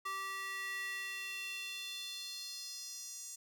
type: tone with high-pass filter sweep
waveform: square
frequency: 387.9 Hz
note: G4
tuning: 18 cents flat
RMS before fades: -43 dBFS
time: 0.05-3.36 s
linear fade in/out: 10 ms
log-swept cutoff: 1300 to 6900 Hz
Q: 3.4
effects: none